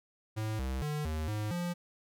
square tone with pitch steps, 108.9 / 65.4 / 149.9 / 78.1 / 106.2 / 174.9 Hz, A2 / C2 / D3 / D#2 / G#2 / F3, -17 / 0 / +36 / +7 / +39 / +3 cents, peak -33 dBFS, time 0.36-1.74 s, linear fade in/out 20 ms, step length 230 ms, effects none

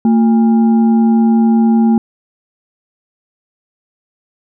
sine tone with frequency modulation, 226.3 Hz, A3, 49 cents sharp, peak -7 dBFS, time 0.05-1.98 s, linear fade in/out 2 ms, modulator 586 Hz, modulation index 0.36, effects none

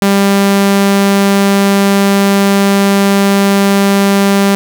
sawtooth tone, 198.3 Hz, G3, 20 cents sharp, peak -3 dBFS, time 0.02-4.55 s, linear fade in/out 0 ms, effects none

